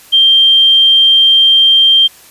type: tone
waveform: sine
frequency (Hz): 3170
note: G7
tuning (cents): +19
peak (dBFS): -4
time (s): 0.12-2.08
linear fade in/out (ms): 20
effects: white hiss -40 dBFS RMS until 2.3 s + resampled to 32000 Hz